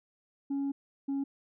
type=tone pair in turn; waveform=sine; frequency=278 / 276.1 Hz; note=C#4 / C#4; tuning=+5 / -7 cents; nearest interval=unison; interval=12 cents; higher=first; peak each=-27 dBFS; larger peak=neither; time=0.5-0.72 / 1.08-1.24 s; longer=first; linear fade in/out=10 ms; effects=tanh soft clip ceiling -28 dBFS